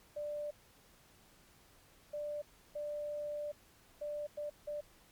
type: tone bursts at uneven times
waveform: sine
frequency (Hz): 591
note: D5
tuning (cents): +11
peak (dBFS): -37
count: 6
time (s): 0.16-0.51 / 2.13-2.42 / 2.75-3.52 / 4.01-4.27 / 4.37-4.5 / 4.67-4.81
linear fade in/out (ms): 10
effects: pink hiss -64 dBFS RMS until 5.11 s + MP3 96 kbps